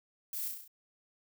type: noise with echo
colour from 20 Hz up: violet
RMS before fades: -39 dBFS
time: 0.33-0.48 s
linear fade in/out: 2 ms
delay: 33 ms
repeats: 6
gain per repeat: -3 dB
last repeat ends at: 0.678 s
effects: none